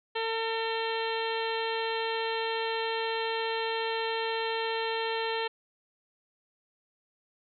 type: harmonic tone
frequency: 451.2 Hz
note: A4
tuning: 44 cents sharp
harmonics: 1 / 2 / 3 / 4 / 5 / 6 / 7 / 8 / 9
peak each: -32 / -34 / -42 / -38 / -43 / -40 / -39 / -46 / -42 dBFS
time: 0.15-5.48 s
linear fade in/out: 10 ms
effects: none